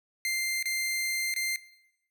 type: tone with dropouts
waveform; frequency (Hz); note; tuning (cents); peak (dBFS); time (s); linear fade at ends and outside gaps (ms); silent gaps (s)
sawtooth; 2093; C7; 0; -24; 0.25-1.56; 1; 0.627-0.656 / 1.34-1.362
effects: noise-tail reverb RT60 0.9 s tail -19 dB re dry